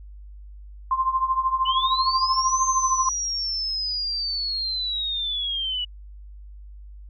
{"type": "tone with tremolo", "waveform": "sine", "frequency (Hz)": 1050, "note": "C6", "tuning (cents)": 6, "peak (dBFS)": -16, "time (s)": [0.91, 3.09], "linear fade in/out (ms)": 2, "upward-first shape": "triangle", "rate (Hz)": 13, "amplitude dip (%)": 85}
{"type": "linear two-way sweep", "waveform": "sine", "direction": "up then down", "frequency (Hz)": [2918, 6300, 2918], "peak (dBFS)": -24, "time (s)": [1.65, 5.85], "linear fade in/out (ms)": 10, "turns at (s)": 2.63}
{"effects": ["added 50 Hz sine -39 dBFS peak until 7.09 s"]}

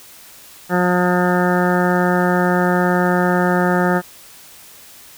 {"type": "harmonic tone", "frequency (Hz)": 179.1, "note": "F3", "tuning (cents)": 44, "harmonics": [1, 2, 3, 4, 5, 7, 8, 9, 10], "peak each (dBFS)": [-17, -20, -22, -23, -24, -25, -26, -27, -27], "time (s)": [0.69, 4.02], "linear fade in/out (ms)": 50, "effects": ["white hiss -42 dBFS RMS until 5.17 s"]}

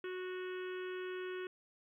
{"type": "harmonic tone", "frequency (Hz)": 368.2, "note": "F#4", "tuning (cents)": -8, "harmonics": [1, 3, 4, 5, 6, 7, 8, 9], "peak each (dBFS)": [-40, -53, -50, -53, -60, -55, -59, -61], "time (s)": [0.04, 1.47], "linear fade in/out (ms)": 2, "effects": ["13-bit"]}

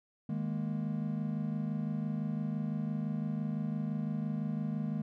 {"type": "chord", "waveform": "triangle", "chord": "D# suspended fourth", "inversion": "none", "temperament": "just", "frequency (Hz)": [155.56, 207.4, 233.3], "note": ["D#3", "G#3", "A#3"], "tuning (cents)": [0, -2, 2], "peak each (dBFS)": [-34, -34, -36], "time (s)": [0.29, 5.02], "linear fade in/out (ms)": 5, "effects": []}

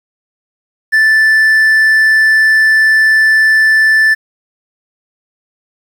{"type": "tone", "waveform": "triangle", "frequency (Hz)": 1759, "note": "A6", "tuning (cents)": -1, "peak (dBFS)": -4, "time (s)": [0.92, 4.15], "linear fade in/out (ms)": 20, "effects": ["7-bit"]}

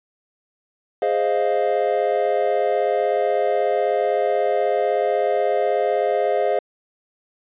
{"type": "chord", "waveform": "triangle", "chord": "F minor seventh", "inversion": "first", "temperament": "equal", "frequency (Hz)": [415.3, 523.3, 622.3, 698.5], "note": ["Ab4", "C5", "Eb5", "F5"], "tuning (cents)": [0, 0, 0, 0], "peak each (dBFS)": -21, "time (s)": [1.02, 6.59], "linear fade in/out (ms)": 2, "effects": ["resampled to 8000 Hz"]}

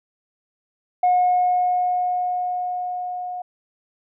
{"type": "tone with level ramp", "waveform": "sine", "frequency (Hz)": 723, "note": "F#5", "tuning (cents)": -40, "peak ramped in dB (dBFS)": [-12, -27], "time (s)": [1.03, 3.42], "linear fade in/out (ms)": 5, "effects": ["tanh soft clip ceiling -11 dBFS"]}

